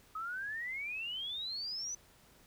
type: exponential sweep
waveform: sine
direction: up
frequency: 1257 to 6090 Hz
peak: -37 dBFS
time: 0.15-1.95 s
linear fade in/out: 5 ms
effects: pink hiss -63 dBFS RMS until 2.46 s